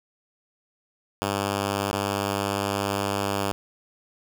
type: tone with dropouts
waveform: 5% pulse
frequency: 99.9 Hz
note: G2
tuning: 33 cents sharp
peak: -13 dBFS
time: 1.22-3.52 s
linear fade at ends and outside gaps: 0 ms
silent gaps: 1.912-1.93 s
effects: none